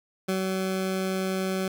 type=tone with ADSR envelope; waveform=20% pulse; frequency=189 Hz; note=F#3; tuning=37 cents sharp; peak=-19 dBFS; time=0.28-1.68 s; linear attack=11 ms; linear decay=110 ms; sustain=-2 dB; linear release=3 ms; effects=none